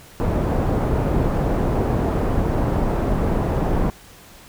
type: low-pass noise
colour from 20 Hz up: pink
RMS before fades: -20 dBFS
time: 0.2-3.9 s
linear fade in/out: 0 ms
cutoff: 750 Hz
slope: 12 dB/octave
effects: pink hiss -45 dBFS RMS until 4.48 s